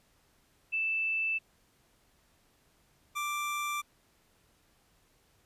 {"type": "tone pair in turn", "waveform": ["sine", "25% pulse"], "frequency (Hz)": [2643, 1177.3], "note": ["E7", "D6"], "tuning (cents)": [4, 4], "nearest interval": "octave + major second", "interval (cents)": 1400, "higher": "first", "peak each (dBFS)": -28, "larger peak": "neither", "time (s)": [[0.72, 1.39], [3.15, 3.82]], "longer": "neither", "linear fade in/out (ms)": 20, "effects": ["pink hiss -68 dBFS RMS until 5.45 s", "resampled to 32000 Hz"]}